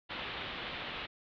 white low-pass noise, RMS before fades -41 dBFS, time 0.09-1.07 s, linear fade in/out 20 ms, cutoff 3700 Hz, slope 48 dB/octave, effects none

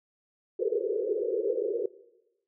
white band-pass noise, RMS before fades -29 dBFS, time 0.59-1.86 s, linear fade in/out 5 ms, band 360 to 510 Hz, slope 96 dB/octave, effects noise-tail reverb RT60 1.0 s tail -19 dB re dry

